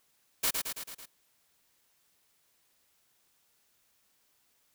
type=noise with echo; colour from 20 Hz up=white; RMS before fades=-28 dBFS; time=0.43-0.51 s; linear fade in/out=10 ms; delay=110 ms; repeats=5; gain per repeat=-4 dB; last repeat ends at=1.06 s; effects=white hiss -71 dBFS RMS until 4.74 s